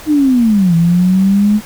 sine linear two-way sweep, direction down then up, 311.4 to 164.81 to 213.9 Hz, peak -7 dBFS, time 0.06-1.61 s, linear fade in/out 50 ms, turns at 0.75 s, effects pink hiss -33 dBFS RMS until 1.65 s

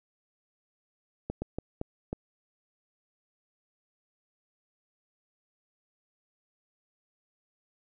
slowing click train, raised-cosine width 2 ms, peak -19 dBFS, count 5, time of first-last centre 1.3-2.129 s, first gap 120 ms, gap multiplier 1.38, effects none

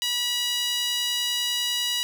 sawtooth tone with high-pass filter, 970 Hz, B5, 31 cents flat, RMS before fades -26 dBFS, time 0.02-2.03 s, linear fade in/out 0 ms, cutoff 3200 Hz, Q 2.8, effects none

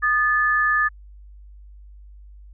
sine tone pair together, 1226.1 / 1735 Hz, D#6 / A6, -26 / -25 cents, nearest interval tritone, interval 601 cents, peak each -21 / -18 dBFS, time 0.02-0.89 s, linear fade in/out 20 ms, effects added 50 Hz sine -41 dBFS peak until 2.53 s

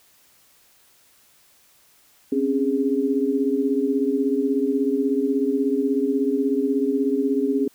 sine tone cluster, 263.7 / 280.1 / 411.8 Hz, C4 / C#4 / G#4, +14 / +18 / -15 cents, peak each -23 dBFS, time 2.32-7.68 s, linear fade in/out 5 ms, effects white hiss -57 dBFS RMS until 7.74 s

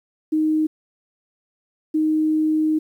sine tone pair in turn, 311.1 / 311.1 Hz, D#4 / D#4, 0 / 0 cents, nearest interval unison, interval 0 cents, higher neither, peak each -16 dBFS, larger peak neither, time 0.32-0.67 / 1.94-2.79 s, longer second, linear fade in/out 10 ms, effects 9-bit

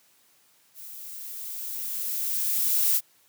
violet noise with level ramp, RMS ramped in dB -43 to -21 dBFS, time 0.74-3.01 s, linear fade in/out 50 ms, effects white hiss -62 dBFS RMS until 3.28 s + high-pass 100 Hz 12 dB/octave

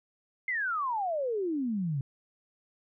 sine exponential sweep, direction down, 2120 to 130.81 Hz, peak -28 dBFS, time 0.48-2.01 s, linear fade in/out 2 ms, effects none

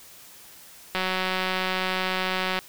click train, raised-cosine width 0.3 ms, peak -10 dBFS, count 306, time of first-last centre 0.95-2.59 s, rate 186 Hz, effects white hiss -48 dBFS RMS until 2.68 s

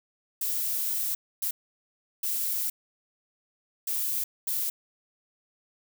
violet noise bursts at uneven times, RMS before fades -29 dBFS, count 5, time 0.41-1.15 / 1.42-1.51 / 2.23-2.7 / 3.87-4.24 / 4.47-4.7 s, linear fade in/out 5 ms, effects none

